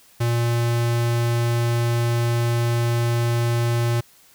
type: tone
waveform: square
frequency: 118.1 Hz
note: A#2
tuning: 23 cents sharp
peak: -19 dBFS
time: 0.2-4.01 s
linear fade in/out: 10 ms
effects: white hiss -53 dBFS RMS until 4.34 s